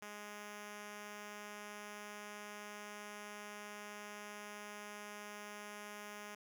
5% pulse tone, 207.7 Hz, G#3, in tune, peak -36 dBFS, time 0.02-6.35 s, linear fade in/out 5 ms, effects none

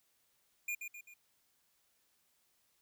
square tone with echo, 2422 Hz, D#7, 47 cents flat, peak -36 dBFS, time 0.68-0.75 s, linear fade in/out 5 ms, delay 130 ms, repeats 3, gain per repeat -6 dB, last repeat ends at 1.14 s, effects white hiss -75 dBFS RMS until 2.81 s

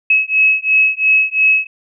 sine beating tone pair, 2570 / 2572.9 Hz, E7 / E7, -45 / -43 cents, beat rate 2.9 Hz, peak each -13 dBFS, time 0.1-1.67 s, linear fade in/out 5 ms, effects none

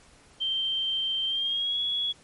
sine tone with pitch glide, 3136 to 3361 Hz, G7 to G#7, 0 to +20 cents, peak -25 dBFS, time 0.4-2.13 s, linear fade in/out 20 ms, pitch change +120 cents, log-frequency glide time 1.26-1.8 s, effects pink hiss -56 dBFS RMS until 2.23 s + MP3 48 kbps

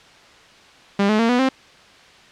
sawtooth tone with pitch steps, 199.9 / 214.2 / 229.6 / 246.1 / 263.8 Hz, G3 / A3 / A#3 / B3 / C4, +34 / -46 / -26 / -6 / +14 cents, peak -11 dBFS, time 0.99-1.49 s, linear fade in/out 5 ms, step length 100 ms, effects white hiss -47 dBFS RMS until 2.31 s + low-pass 4000 Hz 12 dB/octave

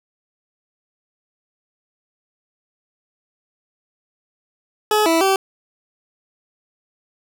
20% pulse tone with pitch steps, 425 / 328.7 / 386 Hz, G#4 / E4 / G4, +40 / -5 / -27 cents, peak -9 dBFS, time 4.91-5.36 s, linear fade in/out 2 ms, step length 150 ms, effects none

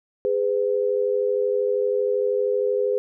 sine tone pair together, 411.2 / 504 Hz, G#4 / B4, -17 / +35 cents, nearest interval major third, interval 352 cents, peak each -22 dBFS, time 0.25-2.98 s, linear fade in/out 0 ms, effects none

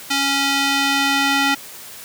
square tone with band-pass filter sweep, 277.2 Hz, C#4, in tune, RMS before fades -18 dBFS, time 0.1-1.55 s, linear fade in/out 10 ms, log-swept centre 3900 to 2400 Hz, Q 0.79, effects white hiss -37 dBFS RMS until 2.04 s + high-pass 60 Hz 12 dB/octave

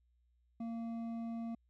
sine tone with hard clipping, 230 Hz, A#3, 23 cents flat, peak -40 dBFS, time 0.6-1.55 s, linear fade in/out 5 ms, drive 7 dB, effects added 60 Hz sine -70 dBFS peak until 1.69 s

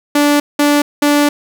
sawtooth tone bursts at uneven times, 291.3 Hz, D4, 14 cents flat, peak -5 dBFS, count 3, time 0.15-0.4 / 0.59-0.82 / 1.02-1.29 s, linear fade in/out 5 ms, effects none

